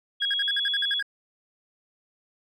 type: tone with pitch glide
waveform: sine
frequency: 3318 to 3372 Hz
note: G#7 to G#7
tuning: -2 to +26 cents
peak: -24 dBFS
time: 0.2-1.01 s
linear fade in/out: 20 ms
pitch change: +28 cents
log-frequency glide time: 0.41-0.5 s
type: tone bursts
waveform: triangle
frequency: 1633 Hz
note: G#6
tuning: 30 cents flat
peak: -24 dBFS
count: 10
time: 0.22-1.026 s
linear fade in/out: 2 ms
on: 32 ms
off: 54 ms
effects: none